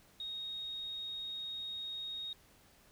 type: tone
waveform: sine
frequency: 3740 Hz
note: A#7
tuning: 5 cents sharp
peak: -39 dBFS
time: 0.2-2.33 s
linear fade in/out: 2 ms
effects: pink hiss -64 dBFS RMS until 2.91 s